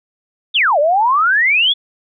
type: exponential two-way sweep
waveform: sine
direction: down then up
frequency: 3729 to 562 to 3511 Hz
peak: -10 dBFS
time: 0.54-1.74 s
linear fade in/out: 20 ms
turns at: 0.79 s
effects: none